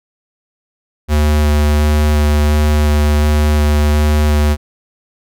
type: tone with vibrato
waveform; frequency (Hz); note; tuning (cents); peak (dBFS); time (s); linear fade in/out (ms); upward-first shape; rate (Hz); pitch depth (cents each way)
square; 74.8; D2; +32; -10; 1.08-4.57; 50; square; 1.4; 9
effects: none